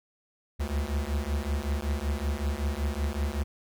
square beating tone pair, 69.3 / 74.6 Hz, C#2 / D2, 0 / +28 cents, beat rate 5.3 Hz, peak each -31 dBFS, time 0.59-3.44 s, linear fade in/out 20 ms, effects none

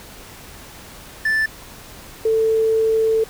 triangle / sine tone pair in turn, 1760 / 444.3 Hz, A6 / A4, 0 / +17 cents, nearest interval 2 octaves, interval 2383 cents, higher first, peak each -14 dBFS, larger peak neither, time 1.25-1.46 / 2.25-3.24 s, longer second, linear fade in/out 5 ms, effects pink hiss -40 dBFS RMS until 3.29 s

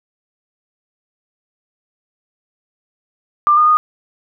sine tone with pitch steps, 1189 / 1222 / 1232 Hz, D6 / D#6 / D#6, +21 / -32 / -17 cents, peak -8 dBFS, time 3.47-3.77 s, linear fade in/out 0 ms, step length 100 ms, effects none

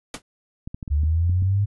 pink noise with exponential decay, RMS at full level -26 dBFS, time 0.14-0.22 s, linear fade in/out 2 ms, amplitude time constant 16 ms
clicks, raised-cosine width 5 ms, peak -20 dBFS, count 7, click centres 0.675 / 0.745 / 0.828 / 0.878 / 1.035 / 1.296 / 1.424 s
sine linear sweep, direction up, 70.7 to 103.3 Hz, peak -17 dBFS, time 0.9-1.66 s, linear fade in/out 20 ms
effects resampled to 24000 Hz

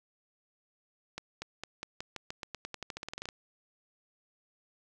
accelerating click train, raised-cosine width 0.2 ms, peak -21 dBFS, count 21, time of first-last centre 1.18-3.288 s, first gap 240 ms, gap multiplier 0.9, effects none

